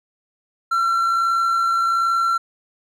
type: tone with amplitude modulation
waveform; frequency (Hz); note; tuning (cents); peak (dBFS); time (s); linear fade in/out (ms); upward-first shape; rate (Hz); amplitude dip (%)
triangle; 1357; E6; +50; -13; 0.71-2.38; 10; sine; 61.3; 30
effects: none